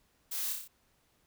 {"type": "noise with echo", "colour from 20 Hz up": "blue", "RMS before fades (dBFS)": -37, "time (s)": [0.31, 0.53], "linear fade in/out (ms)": 10, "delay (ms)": 30, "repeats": 5, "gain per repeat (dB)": -3, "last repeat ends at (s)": 0.68, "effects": ["pink hiss -71 dBFS RMS until 1.26 s"]}